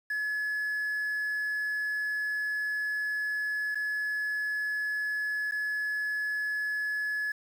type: tone with dropouts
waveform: triangle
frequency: 1703 Hz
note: G#6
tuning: 43 cents sharp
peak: -26 dBFS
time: 0.1-7.32 s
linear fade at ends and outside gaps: 5 ms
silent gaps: 3.747-3.754 / 5.512-5.52 s
effects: tanh soft clip ceiling -23 dBFS + 9-bit